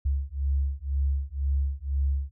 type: beating tone pair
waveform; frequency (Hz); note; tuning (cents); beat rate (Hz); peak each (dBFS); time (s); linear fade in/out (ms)
sine; 68.2 / 70.2; C#2 / C#2; -28 / +22; 2; -27; 0.05-2.31; 10
effects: none